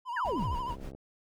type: tone with vibrato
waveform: triangle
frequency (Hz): 979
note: B5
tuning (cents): -15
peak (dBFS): -31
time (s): 0.05-0.76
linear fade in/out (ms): 50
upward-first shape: sine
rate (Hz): 13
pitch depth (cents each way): 84
type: exponential sweep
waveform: sine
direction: down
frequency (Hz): 1921 to 46.15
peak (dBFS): -30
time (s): 0.16-0.57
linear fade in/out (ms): 10
type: noise with tremolo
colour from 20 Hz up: brown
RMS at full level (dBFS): -38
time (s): 0.24-0.92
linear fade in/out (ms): 20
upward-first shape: sine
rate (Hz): 6.9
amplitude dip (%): 80
type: click train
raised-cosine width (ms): 2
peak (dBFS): -33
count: 43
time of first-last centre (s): 0.32-0.95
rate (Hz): 66.7
effects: none